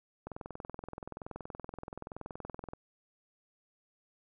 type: click train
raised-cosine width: 1 ms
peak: -27 dBFS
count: 53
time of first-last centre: 0.27-2.734 s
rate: 21.1 Hz
effects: none